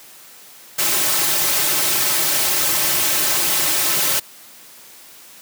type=noise with comb filter; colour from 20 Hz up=white; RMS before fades=-18 dBFS; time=0.78-4.2 s; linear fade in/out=10 ms; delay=4.2 ms; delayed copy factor=-0.9; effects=white hiss -43 dBFS RMS until 5.41 s + high-pass 150 Hz 12 dB/octave